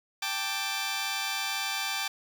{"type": "chord", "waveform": "10% pulse", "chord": "G suspended second", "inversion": "none", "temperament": "just", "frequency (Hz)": [784, 882, 1176], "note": ["G5", "A5", "D6"], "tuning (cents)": [0, 4, 2], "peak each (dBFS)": [-26, -28, -27], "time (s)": [0.22, 2.08], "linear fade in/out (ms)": 5, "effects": []}